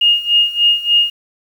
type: tone with tremolo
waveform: sine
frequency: 2847 Hz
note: F7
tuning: 33 cents sharp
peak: -7 dBFS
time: 0.01-1.1 s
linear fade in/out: 5 ms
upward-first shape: sine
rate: 3.4 Hz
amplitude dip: 85%
effects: 7-bit